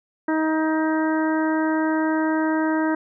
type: harmonic tone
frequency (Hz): 315.2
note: D#4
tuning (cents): +23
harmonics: 1 / 2 / 3 / 4 / 5 / 6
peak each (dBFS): -20 / -28 / -28 / -34 / -30 / -35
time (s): 0.28-2.95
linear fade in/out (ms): 5
effects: none